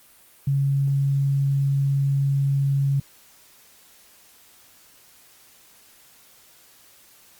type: tone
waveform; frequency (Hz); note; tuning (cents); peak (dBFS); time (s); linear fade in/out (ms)
sine; 138.59; C#3; 0; -18; 0.47-3; 5
effects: white hiss -53 dBFS RMS until 7.39 s + Opus 32 kbps